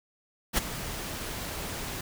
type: noise with ADSR envelope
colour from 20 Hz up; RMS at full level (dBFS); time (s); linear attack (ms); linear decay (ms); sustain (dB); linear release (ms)
pink; -23; 0.53-2.01; 48; 16; -13; 4
effects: none